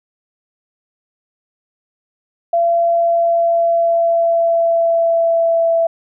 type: tone with pitch glide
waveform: sine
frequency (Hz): 680 to 664.9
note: F5 to E5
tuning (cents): -46 to +15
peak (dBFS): -11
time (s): 2.53-5.87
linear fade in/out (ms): 5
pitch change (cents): -39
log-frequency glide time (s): 2.77-5.76
effects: none